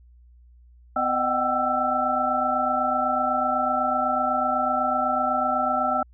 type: tone cluster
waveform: sine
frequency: 251.4 / 613 / 748 / 776 / 1330 Hz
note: B3 / D#5 / F#5 / G5 / E6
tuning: +31 / -26 / +19 / -18 / +15 cents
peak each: -31 / -28 / -28 / -27 / -24 dBFS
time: 0.96-6.03 s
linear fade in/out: 5 ms
effects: added 60 Hz sine -49 dBFS peak until 6.13 s